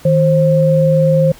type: tone pair together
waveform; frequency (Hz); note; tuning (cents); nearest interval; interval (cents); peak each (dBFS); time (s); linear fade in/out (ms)
sine; 157.87 / 530; D#3 / C5; +25 / +22; octave + major sixth; 2097; -11; 0.05-1.32; 5
effects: pink hiss -41 dBFS RMS until 1.39 s